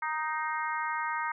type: harmonic tone with a mistuned harmonic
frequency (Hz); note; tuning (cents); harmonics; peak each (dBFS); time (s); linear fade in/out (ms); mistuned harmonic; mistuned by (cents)
311.3; D#4; +1; 3 / 4 / 5 / 6 / 7; -33 / -35 / -37 / -39 / -40; 0.02-1.32; 5; 7; -33
effects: none